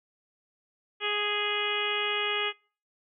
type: harmonic tone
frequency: 415.3 Hz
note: G#4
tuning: in tune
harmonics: 1 / 2 / 3 / 4 / 5 / 6 / 7 / 8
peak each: -34 / -39 / -35 / -37 / -35 / -34 / -33 / -36 dBFS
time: 1-2.53 s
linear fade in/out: 50 ms
effects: noise-tail reverb RT60 0.4 s tail -25 dB re dry